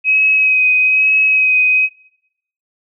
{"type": "tone with vibrato", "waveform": "sine", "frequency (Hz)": 2535, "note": "D#7", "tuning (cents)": 32, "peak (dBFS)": -9, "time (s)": [0.04, 1.89], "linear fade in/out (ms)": 50, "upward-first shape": "sine", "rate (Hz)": 1.1, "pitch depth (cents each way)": 19, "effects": ["noise-tail reverb RT60 0.8 s tail -25 dB re dry"]}